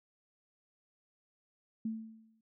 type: tone with exponential decay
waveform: sine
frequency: 222 Hz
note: A3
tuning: 16 cents sharp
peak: -31 dBFS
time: 1.85-2.41 s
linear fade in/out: 5 ms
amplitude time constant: 120 ms
effects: none